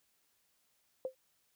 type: tone with exponential decay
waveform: sine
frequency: 520 Hz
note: C5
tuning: 11 cents flat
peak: -30 dBFS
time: 1.05-1.15 s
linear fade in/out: 1 ms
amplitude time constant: 20 ms
effects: white hiss -75 dBFS RMS until 1.55 s